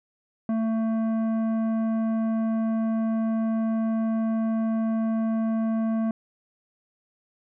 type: tone with tanh clipping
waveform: sine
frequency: 223.3 Hz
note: A3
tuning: 26 cents sharp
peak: -24 dBFS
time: 0.49-6.11 s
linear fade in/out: 2 ms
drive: 11 dB
effects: none